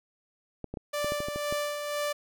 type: clicks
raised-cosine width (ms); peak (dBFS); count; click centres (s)
2; -22; 9; 0.643 / 0.74 / 0.772 / 1.045 / 1.121 / 1.204 / 1.285 / 1.36 / 1.525
type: tone with tremolo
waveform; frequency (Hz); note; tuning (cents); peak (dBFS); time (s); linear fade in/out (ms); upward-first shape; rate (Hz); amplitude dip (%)
sawtooth; 587.3; D5; 0; -24; 0.93-2.13; 10; sine; 2; 45
effects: none